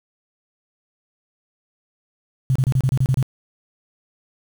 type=tone bursts; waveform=sine; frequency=130.81 Hz; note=C3; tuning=in tune; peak=-14 dBFS; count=9; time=2.5-3.227 s; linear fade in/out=0 ms; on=55 ms; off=29 ms; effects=7-bit